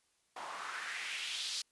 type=noise with band-pass filter sweep; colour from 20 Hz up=white; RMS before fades=-41 dBFS; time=0.36-1.62 s; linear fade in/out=5 ms; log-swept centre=850 to 4700 Hz; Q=2.5; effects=white hiss -75 dBFS RMS until 1.71 s + resampled to 24000 Hz